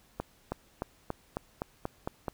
accelerating click train, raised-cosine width 1 ms, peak -18 dBFS, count 9, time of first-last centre 0.2-2.282 s, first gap 320 ms, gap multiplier 0.94, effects pink hiss -63 dBFS RMS until 2.33 s

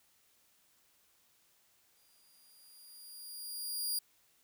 15% pulse tone with exponential growth, 4818 Hz, D8, 43 cents sharp, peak -25 dBFS, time 1.96-3.99 s, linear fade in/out 5 ms, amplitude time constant 440 ms, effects white hiss -70 dBFS RMS until 4.43 s

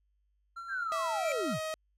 triangle tone with tremolo, 1364 Hz, F6, 41 cents flat, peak -37 dBFS, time 0.56-1.54 s, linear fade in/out 10 ms, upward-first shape sine, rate 8.7 Hz, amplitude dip 35%
sine linear sweep, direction down, 1651 to 77.78 Hz, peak -32 dBFS, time 0.68-1.6 s, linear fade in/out 50 ms
sawtooth tone with pitch glide, 652 to 630.9 Hz, E5 to D#5, -19 to +24 cents, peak -30 dBFS, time 0.92-1.74 s, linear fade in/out 0 ms, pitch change -57 cents, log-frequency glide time 1.07-1.55 s
square tone with exponential growth, 2347 Hz, D7, 2 cents flat, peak -33 dBFS, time 1.05-1.32 s, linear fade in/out 0 ms, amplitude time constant 57 ms
effects added 50 Hz sine -70 dBFS peak until 1.97 s + low-pass 11000 Hz 12 dB/octave

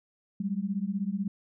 sine beating tone pair, 190 / 206 Hz, F#3 / G#3, +46 / -14 cents, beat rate 16 Hz, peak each -31 dBFS, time 0.4-1.28 s, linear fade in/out 5 ms, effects none

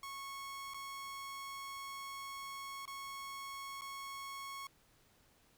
sawtooth tone with dropouts, 1100 Hz, C#6, 14 cents flat, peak -40 dBFS, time 0.03-4.67 s, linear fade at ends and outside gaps 2 ms, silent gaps 0.737-0.743 / 2.855-2.877 / 3.811-3.818 s, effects pink hiss -69 dBFS RMS until 5.57 s

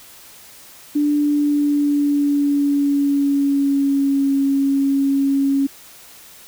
sine tone with pitch glide, 293.7 to 275.6 Hz, D4 to C#4, 0 to -10 cents, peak -14 dBFS, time 0.95-5.67 s, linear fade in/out 10 ms, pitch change -110 cents, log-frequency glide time 1.16-4.31 s, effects white hiss -43 dBFS RMS until 6.47 s

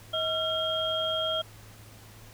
sine tone cluster, 638 / 1366 / 3237 Hz, D#5 / F6 / G#7, +43 / -39 / -45 cents, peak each -30 / -35 / -29 dBFS, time 0.13-1.42 s, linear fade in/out 10 ms, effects added 107 Hz sine -50 dBFS peak until 2.33 s + pink hiss -52 dBFS RMS until 2.33 s

